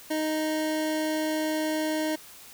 25% pulse tone, 311.1 Hz, D#4, in tune, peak -22 dBFS, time 0.1-2.16 s, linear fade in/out 10 ms, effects white hiss -48 dBFS RMS until 2.53 s

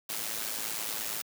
white noise with amplitude modulation, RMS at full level -32 dBFS, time 0.09-1.22 s, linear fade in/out 5 ms, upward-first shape sine, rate 109 Hz, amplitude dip 65%, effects high-pass 150 Hz 12 dB/octave

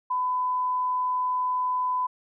sine tone, 1004 Hz, B5, 28 cents sharp, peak -23 dBFS, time 0.1-2.07 s, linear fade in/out 10 ms, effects none

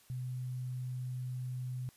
sine tone with sample-and-hold, 126.6 Hz, B2, 43 cents sharp, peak -36 dBFS, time 0.1-1.89 s, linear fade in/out 0 ms, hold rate 11025 Hz, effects white hiss -64 dBFS RMS until 1.96 s + resampled to 32000 Hz

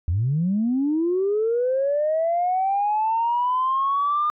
sine linear sweep, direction up, 77.5 to 1214 Hz, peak -18 dBFS, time 0.08-4.3 s, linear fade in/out 0 ms, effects tanh soft clip ceiling -14 dBFS

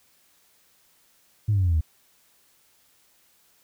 sine exponential sweep, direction down, 110 to 75.2 Hz, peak -17 dBFS, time 1.48-1.81 s, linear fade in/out 10 ms, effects tanh soft clip ceiling -15 dBFS + white hiss -62 dBFS RMS until 3.63 s

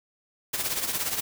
white noise with tremolo, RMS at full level -26 dBFS, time 0.53-1.21 s, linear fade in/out 10 ms, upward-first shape triangle, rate 17 Hz, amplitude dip 70%, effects none

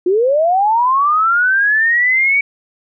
sine linear sweep, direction up, 344.5 to 2274 Hz, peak -10 dBFS, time 0.06-2.41 s, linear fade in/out 5 ms, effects none

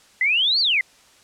sine exponential two-way sweep, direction up then down, 1975.5 to 4699 to 1975.5 Hz, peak -16 dBFS, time 0.21-0.81 s, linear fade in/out 2 ms, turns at 0.6 s, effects white hiss -53 dBFS RMS until 1.23 s + low-pass 8000 Hz 12 dB/octave

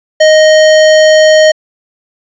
square tone, 622.3 Hz, D#5, in tune, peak -3 dBFS, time 0.2-1.52 s, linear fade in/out 10 ms, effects resampled to 16000 Hz + 7-bit

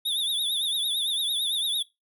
square tone with vibrato, 3589 Hz, A7, 34 cents sharp, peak -25 dBFS, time 0.05-1.83 s, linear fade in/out 10 ms, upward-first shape triangle, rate 8.9 Hz, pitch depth 120 cents each way, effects noise-tail reverb RT60 0.2 s tail -20 dB re dry

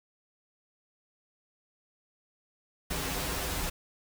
pink noise with comb filter, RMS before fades -33 dBFS, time 2.9-3.7 s, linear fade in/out 10 ms, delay 9 ms, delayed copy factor -0.9, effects none

